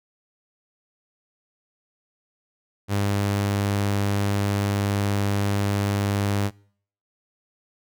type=tone; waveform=sawtooth; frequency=100.8 Hz; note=G2; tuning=49 cents sharp; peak=-17 dBFS; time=2.88-6.51 s; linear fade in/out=50 ms; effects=noise-tail reverb RT60 0.6 s tail -26 dB re dry